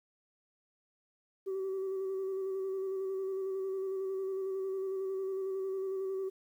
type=tone with vibrato; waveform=sine; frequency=383.3 Hz; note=G4; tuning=39 cents flat; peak=-31 dBFS; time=1.46-6.3 s; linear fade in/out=20 ms; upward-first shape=square; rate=11 Hz; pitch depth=19 cents each way; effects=tanh soft clip ceiling -31 dBFS + 11-bit